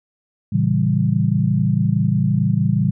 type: chord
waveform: sine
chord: A# diminished seventh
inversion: none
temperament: equal with one note detuned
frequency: 113.81 / 138.59 / 164.81 / 196 Hz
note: A#2 / C#3 / E3 / G3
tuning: -41 / 0 / 0 / 0 cents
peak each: -20 dBFS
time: 0.52-2.91 s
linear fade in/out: 10 ms
effects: none